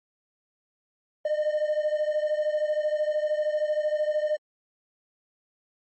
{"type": "beating tone pair", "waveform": "triangle", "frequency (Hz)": [603, 616], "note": ["D5", "D#5"], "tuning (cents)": [46, -17], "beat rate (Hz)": 13, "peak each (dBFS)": [-22, -25], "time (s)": [1.25, 4.37], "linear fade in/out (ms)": 5, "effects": ["tanh soft clip ceiling -17 dBFS", "MP3 32 kbps"]}